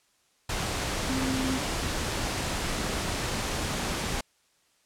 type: tone in noise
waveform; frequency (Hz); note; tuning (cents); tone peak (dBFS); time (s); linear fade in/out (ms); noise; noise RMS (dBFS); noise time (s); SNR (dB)
sine; 261.6; C4; 0; -28; 1.09-1.58; 5; pink; -30; 0.49-4.21; -1
effects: white hiss -67 dBFS RMS until 4.85 s + low-pass 9000 Hz 12 dB/octave